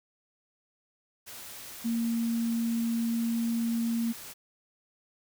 sine tone in noise, 231.1 Hz, A#3, 15 cents flat, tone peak -26 dBFS, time 1.84-4.13 s, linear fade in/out 20 ms, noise white, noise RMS -44 dBFS, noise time 1.26-4.34 s, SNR +15 dB, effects none

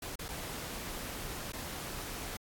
pink noise with dropouts, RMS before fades -41 dBFS, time 0.02-2.37 s, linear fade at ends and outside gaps 5 ms, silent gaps 0.157-0.191 / 0.283-0.287 / 1.522-1.532 s, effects AAC 64 kbps

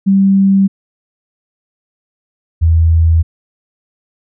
sine tone pair in turn, 194.9 / 81.95 Hz, G3 / E2, -10 / -10 cents, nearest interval octave + minor third, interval 1500 cents, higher first, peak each -6 dBFS, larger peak neither, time 0.06-0.68 / 2.61-3.23 s, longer neither, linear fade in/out 20 ms, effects none

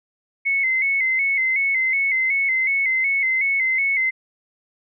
sine tone with vibrato, 2133 Hz, C7, 33 cents sharp, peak -17 dBFS, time 0.45-4.11 s, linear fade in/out 20 ms, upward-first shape square, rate 2.7 Hz, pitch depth 57 cents each way, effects none

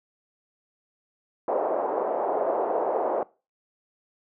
pink band-pass noise, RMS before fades -26 dBFS, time 1.48-3.23 s, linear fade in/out 2 ms, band 450 to 800 Hz, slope 24 dB/octave, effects noise-tail reverb RT60 0.3 s tail -21 dB re dry

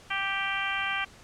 harmonic tone, 392 Hz, G4, in tune, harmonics 2 / 3 / 4 / 5 / 6 / 7 / 8, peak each -37 / -35 / -33 / -36 / -33 / -37 / -37 dBFS, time 0.1-1.05 s, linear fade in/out 10 ms, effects pink hiss -52 dBFS RMS until 1.23 s + low-pass 8000 Hz 12 dB/octave

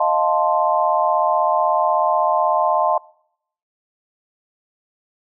sine chord, F dominant seventh, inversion third, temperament equal, 622.3 / 698.5 / 880 / 1046.5 Hz, Eb5 / F5 / A5 / C6, 0 / 0 / 0 / 0 cents, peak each -20 dBFS, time 0-2.98 s, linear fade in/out 5 ms, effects noise-tail reverb RT60 0.7 s tail -24 dB re dry

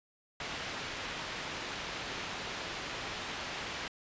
white low-pass noise, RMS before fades -40 dBFS, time 0.4-3.88 s, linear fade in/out 2 ms, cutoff 3200 Hz, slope 12 dB/octave, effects resampled to 16000 Hz

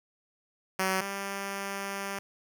5% pulse tone pair in turn, 189.4 / 197.47 Hz, F#3 / G3, +41 / +13 cents, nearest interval minor second, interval 72 cents, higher second, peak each -15 / -22 dBFS, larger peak first, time 0.79-1.01 / 1.01-2.19 s, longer second, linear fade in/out 5 ms, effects none

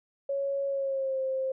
sine tone with pitch glide, 554.4 to 527.8 Hz, C#5 to C5, 0 to +15 cents, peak -27 dBFS, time 0.29-1.52 s, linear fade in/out 5 ms, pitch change -85 cents, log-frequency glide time 0.67-1.2 s, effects none

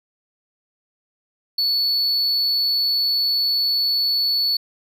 triangle tone, 4435 Hz, C#8, in tune, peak -16 dBFS, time 1.58-4.57 s, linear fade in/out 5 ms, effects none

